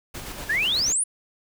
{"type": "noise with tremolo", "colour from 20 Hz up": "pink", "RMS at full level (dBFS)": -35, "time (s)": [0.14, 0.93], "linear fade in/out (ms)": 10, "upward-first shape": "square", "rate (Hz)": 8.3, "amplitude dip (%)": 30}
{"type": "exponential sweep", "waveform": "sine", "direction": "up", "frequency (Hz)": [1620, 10310], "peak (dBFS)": -20, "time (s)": [0.49, 1.04], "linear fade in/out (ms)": 10}
{"effects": []}